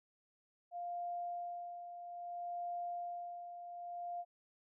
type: tone with tremolo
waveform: sine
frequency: 700 Hz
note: F5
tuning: 4 cents sharp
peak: -38 dBFS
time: 0.71-4.25 s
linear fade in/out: 50 ms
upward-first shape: sine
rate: 0.61 Hz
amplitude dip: 60%
effects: none